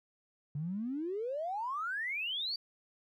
triangle exponential sweep, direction up, 140.3 to 4699 Hz, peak -30 dBFS, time 0.55-2.56 s, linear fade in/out 5 ms, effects tanh soft clip ceiling -32 dBFS

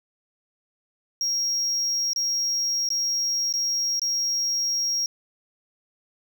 triangle tone with dropouts, 5600 Hz, F8, 4 cents sharp, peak -21 dBFS, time 1.21-5.06 s, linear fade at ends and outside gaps 1 ms, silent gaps 2.133-2.161 / 2.889-2.903 / 3.526-3.538 / 3.995-4.017 s, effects none

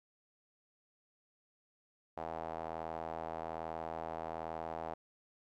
sawtooth tone with band-pass filter, 81.2 Hz, E2, 26 cents flat, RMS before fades -42 dBFS, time 2.17-4.94 s, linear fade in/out 5 ms, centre 740 Hz, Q 3, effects none

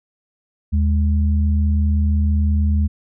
sine tone pair together, 77.78 / 207.3 Hz, D#2 / G#3, 0 / -3 cents, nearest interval octave + perfect fourth, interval 1697 cents, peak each -14 / -23 dBFS, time 0.72-2.88 s, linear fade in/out 20 ms, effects none

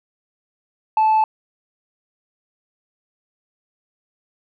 triangle tone with tanh clipping, 872 Hz, A5, 16 cents flat, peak -13 dBFS, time 0.97-1.24 s, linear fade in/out 2 ms, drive 6 dB, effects none

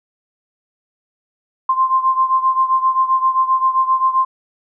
sine beating tone pair, 1046.5 / 1054.1 Hz, C6 / C6, 0 / +13 cents, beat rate 7.6 Hz, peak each -14 / -18 dBFS, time 1.69-4.25 s, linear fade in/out 5 ms, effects none

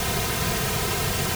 pink noise with comb filter, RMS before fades -25 dBFS, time 0-1.35 s, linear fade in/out 2 ms, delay 3.5 ms, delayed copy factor -0.9, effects none

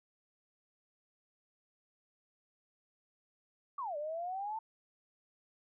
sine exponential two-way sweep, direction down then up, 1190 to 578 to 901 Hz, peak -36 dBFS, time 3.78-4.59 s, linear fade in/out 5 ms, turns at 3.97 s, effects none

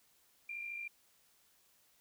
sine tone with amplitude modulation, 2383 Hz, D7, 25 cents sharp, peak -38 dBFS, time 0.49-0.88 s, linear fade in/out 5 ms, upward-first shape sine, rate 53.4 Hz, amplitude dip 50%, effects white hiss -70 dBFS RMS until 2 s

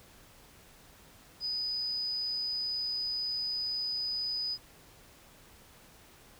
sine tone, 4981 Hz, D#8, 1 cent sharp, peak -31 dBFS, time 1.4-4.58 s, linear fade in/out 50 ms, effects pink hiss -57 dBFS RMS until 6.39 s

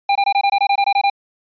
square tone bursts, 800 Hz, G5, 35 cents sharp, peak -13 dBFS, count 12, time 0.09-1.1 s, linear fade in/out 5 ms, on 64 ms, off 22 ms, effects resampled to 11025 Hz

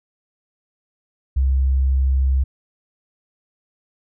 sine tone, 66.4 Hz, C2, 26 cents sharp, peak -14 dBFS, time 1.36-2.44 s, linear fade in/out 10 ms, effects none

